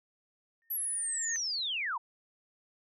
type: tone with exponential growth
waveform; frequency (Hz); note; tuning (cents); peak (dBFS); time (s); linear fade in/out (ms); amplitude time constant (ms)
sine; 1830; A#6; -32; -33; 0.62-1.36; 0; 160
type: linear sweep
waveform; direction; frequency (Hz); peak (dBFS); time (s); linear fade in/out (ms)
sine; down; 11830 to 864; -31; 0.7-1.98; 10
effects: none